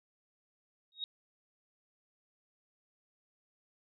sine tone with exponential growth, 3762 Hz, A#7, 15 cents sharp, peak -31 dBFS, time 0.92-1.04 s, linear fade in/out 1 ms, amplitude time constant 25 ms, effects none

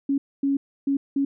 sine tone bursts at uneven times, 277.2 Hz, C#4, in tune, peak -19 dBFS, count 4, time 0.09-0.18 / 0.43-0.57 / 0.87-0.97 / 1.16-1.25 s, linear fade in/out 5 ms, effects none

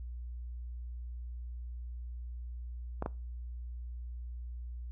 clicks, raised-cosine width 1 ms, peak -20 dBFS, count 2, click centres 3.024 / 3.061 s, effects noise-tail reverb RT60 0.3 s tail -22 dB re dry + added 60 Hz sine -39 dBFS peak until 4.91 s

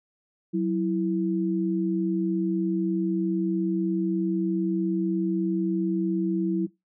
sine tone pair together, 186.42 / 329.6 Hz, F#3 / E4, +13 / 0 cents, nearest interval minor seventh, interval 987 cents, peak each -25 dBFS, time 0.53-6.67 s, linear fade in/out 20 ms, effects noise-tail reverb RT60 0.2 s tail -20 dB re dry

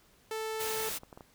sawtooth tone, 440 Hz, A4, in tune, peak -30 dBFS, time 0.31-0.89 s, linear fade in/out 2 ms
white noise, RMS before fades -37 dBFS, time 0.59-0.99 s, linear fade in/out 20 ms
clicks, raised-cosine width 1 ms, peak -33 dBFS, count 6, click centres 0.805 / 0.915 / 1.034 / 1.128 / 1.175 / 1.208 s
effects pink hiss -64 dBFS RMS until 1.34 s

